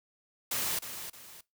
white noise with echo, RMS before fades -32 dBFS, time 0.51-0.79 s, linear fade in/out 5 ms, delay 310 ms, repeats 2, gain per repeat -9 dB, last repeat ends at 1.41 s, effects noise-tail reverb RT60 0.2 s tail -21 dB re dry

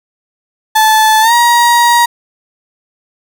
35% pulse tone with pitch glide, 871 to 949.8 Hz, A5 to A#5, -18 to +32 cents, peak -4 dBFS, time 0.75-2.06 s, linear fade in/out 10 ms, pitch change +150 cents, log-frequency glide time 1.21-1.33 s, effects none

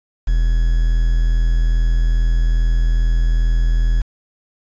triangle tone with quantisation, 41.2 Hz, E1, in tune, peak -10 dBFS, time 0.27-4.02 s, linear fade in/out 10 ms, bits 6, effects resampled to 16000 Hz

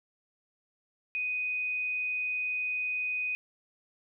sine tone, 2494 Hz, D#7, 3 cents sharp, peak -29 dBFS, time 1.15-3.35 s, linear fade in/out 0 ms, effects none

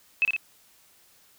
sine tone with echo, 2600 Hz, E7, 24 cents flat, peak -18 dBFS, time 0.22-0.25 s, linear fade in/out 0 ms, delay 57 ms, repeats 2, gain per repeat -3 dB, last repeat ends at 0.364 s, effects white hiss -59 dBFS RMS until 1.38 s

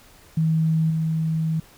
sine tone with level steps, 160 Hz, D#3, 49 cents sharp, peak -17 / -20 dBFS, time 0.37-1.6 s, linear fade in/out 5 ms, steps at 0.9 s, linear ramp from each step 5 ms, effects pink hiss -51 dBFS RMS until 1.77 s

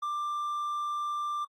triangle tone, 1184 Hz, D6, 14 cents sharp, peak -28 dBFS, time 0.02-1.45 s, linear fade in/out 10 ms, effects AAC 48 kbps

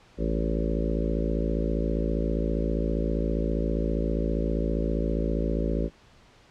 harmonic tone with a mistuned harmonic, 55 Hz, A1, in tune, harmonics 1 / 3 / 4 / 5 / 6 / 7 / 8 / 9 / 10, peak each -27 / -32 / -33 / -34 / -35 / -35 / -36 / -37 / -37 dBFS, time 0.17-5.9 s, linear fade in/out 50 ms, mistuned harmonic 10, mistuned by +38 cents, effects pink hiss -56 dBFS RMS until 6.5 s + low-pass 5000 Hz 12 dB/octave

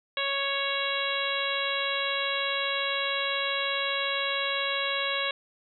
harmonic tone, 554.4 Hz, C#5, in tune, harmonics 1 / 2 / 3 / 4 / 5 / 6 / 7, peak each -34 / -34 / -34 / -34 / -34 / -34 / -34 dBFS, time 0.17-5.31 s, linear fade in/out 2 ms, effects none

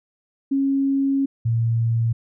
sine tone pair in turn, 273.8 / 115.12 Hz, C#4 / A#2, -21 / -21 cents, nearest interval octave + minor third, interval 1500 cents, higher first, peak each -17 dBFS, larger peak neither, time 0.51-1.26 / 1.45-2.13 s, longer first, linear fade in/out 10 ms, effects none

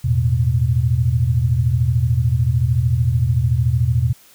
sine chord, E suspended fourth, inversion none, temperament equal, 82.41 / 110 / 123.47 Hz, E2 / A2 / B2, 0 / 0 / 0 cents, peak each -20 / -20 / -16 dBFS, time 0.04-4.13 s, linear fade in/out 10 ms, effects white hiss -49 dBFS RMS until 4.34 s

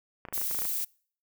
clicks, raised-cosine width 0.5 ms, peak -25 dBFS, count 10, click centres 0.252 / 0.286 / 0.326 / 0.378 / 0.415 / 0.512 / 0.548 / 0.589 / 0.62 / 0.652 s
violet noise, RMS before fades -31 dBFS, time 0.33-0.85 s, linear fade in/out 10 ms
effects noise-tail reverb RT60 0.5 s tail -26 dB re dry

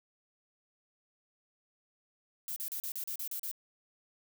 violet noise bursts, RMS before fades -38 dBFS, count 9, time 2.48-3.514 s, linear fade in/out 0 ms, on 82 ms, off 37 ms, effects none

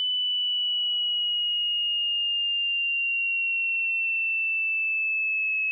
sine exponential sweep, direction down, 3000 to 2576 Hz, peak -23 dBFS, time 0-5.71 s, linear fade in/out 0 ms, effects none

